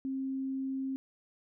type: tone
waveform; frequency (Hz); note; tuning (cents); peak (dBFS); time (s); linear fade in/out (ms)
sine; 266.8; C4; +34; -32; 0.05-0.96; 0
effects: none